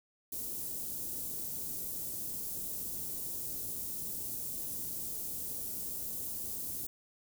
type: band-stop noise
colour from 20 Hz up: white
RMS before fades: -39 dBFS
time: 0.32-6.87 s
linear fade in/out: 5 ms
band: 360 to 9400 Hz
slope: 12 dB/octave
effects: none